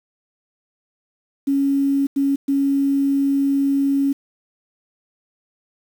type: tone bursts at uneven times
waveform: sine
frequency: 277.2 Hz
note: C#4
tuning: in tune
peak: -15 dBFS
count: 3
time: 1.47-2.07 / 2.16-2.36 / 2.48-4.13 s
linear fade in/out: 10 ms
effects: 7-bit